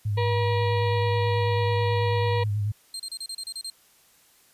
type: tone with vibrato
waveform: sine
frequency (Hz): 103.83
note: G#2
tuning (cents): 0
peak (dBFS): -23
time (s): 0.05-2.72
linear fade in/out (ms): 10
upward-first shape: sine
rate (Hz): 9.2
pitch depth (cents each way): 43
type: harmonic tone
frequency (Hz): 479.8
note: A#4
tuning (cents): +50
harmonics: 1 / 2 / 4 / 5 / 6 / 7 / 8 / 9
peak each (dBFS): -26 / -29 / -36 / -38 / -42 / -44 / -41 / -43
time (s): 0.17-2.44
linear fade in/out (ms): 10
type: tone bursts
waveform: 30% pulse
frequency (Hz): 4184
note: C8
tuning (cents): -1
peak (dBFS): -29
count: 9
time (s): 2.94-3.7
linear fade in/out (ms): 2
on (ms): 56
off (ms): 32
effects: white hiss -59 dBFS RMS until 4.53 s + resampled to 32000 Hz